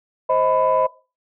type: tone cluster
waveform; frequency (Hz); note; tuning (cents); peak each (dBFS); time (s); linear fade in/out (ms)
sine; 523 / 631 / 998; C5 / D#5 / B5; -1 / +24 / +18; -19; 0.29-0.87; 10
effects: noise-tail reverb RT60 0.3 s tail -18 dB re dry + tanh soft clip ceiling -8 dBFS